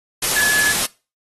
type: tone in noise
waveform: sine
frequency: 1710 Hz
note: A6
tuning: 50 cents flat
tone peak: -15 dBFS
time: 0.36-0.72 s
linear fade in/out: 5 ms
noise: white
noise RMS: -19 dBFS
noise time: 0.22-0.86 s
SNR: +1 dB
effects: noise-tail reverb RT60 0.3 s tail -21 dB re dry + AAC 32 kbps